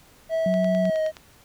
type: tone with pitch glide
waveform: triangle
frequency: 650 to 627.5 Hz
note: E5 to D#5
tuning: -24 to +15 cents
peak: -19 dBFS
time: 0.29-1.12 s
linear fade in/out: 50 ms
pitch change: -61 cents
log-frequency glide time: 0.82-1.01 s
type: tone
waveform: sine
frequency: 185 Hz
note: F#3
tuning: in tune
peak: -22 dBFS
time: 0.46-0.9 s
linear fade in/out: 2 ms
type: click train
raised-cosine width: 0.2 ms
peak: -22 dBFS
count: 7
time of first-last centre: 0.54-1.168 s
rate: 9.55 Hz
effects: pink hiss -54 dBFS RMS until 1.44 s